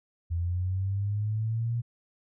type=linear sweep; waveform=sine; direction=up; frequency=83.4 to 119.4 Hz; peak=-26 dBFS; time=0.3-1.82 s; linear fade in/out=20 ms; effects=none